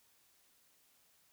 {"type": "silence", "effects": ["white hiss -70 dBFS RMS until 1.32 s"]}